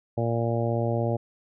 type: harmonic tone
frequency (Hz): 116.54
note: A#2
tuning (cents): 0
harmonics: 1 / 2 / 3 / 4 / 5 / 6 / 7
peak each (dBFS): -26 / -32 / -32 / -32 / -30 / -35 / -37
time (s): 0.17-1.17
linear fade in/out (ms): 10
effects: none